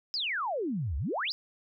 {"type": "exponential two-way sweep", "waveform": "sine", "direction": "down then up", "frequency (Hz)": [5274, 62.8, 5274], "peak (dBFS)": -29, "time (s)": [0.14, 1.32], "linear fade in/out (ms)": 0, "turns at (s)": 0.97, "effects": []}